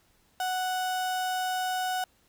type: tone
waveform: 35% pulse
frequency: 740 Hz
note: F#5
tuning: in tune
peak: -26 dBFS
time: 0.4-2.04 s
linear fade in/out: 2 ms
effects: pink hiss -66 dBFS RMS until 2.28 s